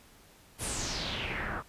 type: noise with low-pass filter sweep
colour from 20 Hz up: pink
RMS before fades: -35 dBFS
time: 0.58-1.63 s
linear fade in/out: 50 ms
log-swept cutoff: 11000 to 1200 Hz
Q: 4
effects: pink hiss -58 dBFS RMS until 1.68 s + resampled to 32000 Hz